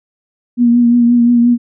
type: tone with vibrato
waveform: sine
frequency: 238.9 Hz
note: A#3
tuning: 43 cents sharp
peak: -6 dBFS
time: 0.57-1.58 s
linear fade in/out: 50 ms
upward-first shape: triangle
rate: 5.7 Hz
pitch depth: 34 cents each way
effects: none